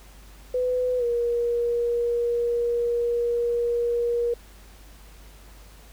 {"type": "tone with pitch glide", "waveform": "sine", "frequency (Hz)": [501, 474.8], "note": ["B4", "A#4"], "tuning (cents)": [25, 32], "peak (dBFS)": -21, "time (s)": [0.54, 4.34], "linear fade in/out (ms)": 5, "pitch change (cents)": -93, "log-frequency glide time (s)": [0.98, 1.04], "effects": ["added 50 Hz sine -46 dBFS peak until 5.92 s", "pink hiss -52 dBFS RMS until 5.92 s"]}